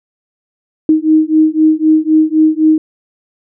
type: beating tone pair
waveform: sine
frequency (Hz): 311.1 / 315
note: D#4 / D#4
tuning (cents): 0 / +21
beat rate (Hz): 3.9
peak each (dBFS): -10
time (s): 0.89-2.78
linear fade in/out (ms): 2
effects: none